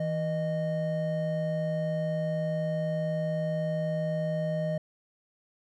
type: tone pair together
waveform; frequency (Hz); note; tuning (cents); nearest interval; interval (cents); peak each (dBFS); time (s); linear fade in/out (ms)
triangle; 162.17 / 616; E3 / D#5; -28 / -17; octave + major seventh; 2311; -28; 0-4.78; 5
effects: none